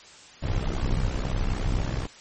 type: noise with amplitude modulation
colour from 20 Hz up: brown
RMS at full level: -22 dBFS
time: 0.42-2.07 s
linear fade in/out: 10 ms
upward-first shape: sine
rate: 63.9 Hz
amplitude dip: 80%
effects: white hiss -48 dBFS RMS until 2.2 s + MP3 32 kbps